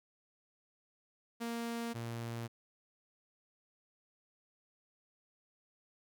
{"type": "tone pair in turn", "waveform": "sawtooth", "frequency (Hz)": [233.1, 116.55], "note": ["A#3", "A#2"], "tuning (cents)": [0, 0], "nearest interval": "octave", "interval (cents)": 1200, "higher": "first", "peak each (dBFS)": [-33, -35], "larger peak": "first", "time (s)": [[1.4, 1.94], [1.94, 2.48]], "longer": "neither", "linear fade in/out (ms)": 20, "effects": []}